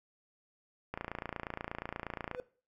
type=click train; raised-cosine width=0.5 ms; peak=-22 dBFS; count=41; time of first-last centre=0.94-2.348 s; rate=28.4 Hz
type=tone with exponential growth; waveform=triangle; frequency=500 Hz; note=B4; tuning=21 cents sharp; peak=-30 dBFS; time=2.3-2.4 s; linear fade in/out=0 ms; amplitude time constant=21 ms
effects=noise-tail reverb RT60 0.4 s tail -19 dB re dry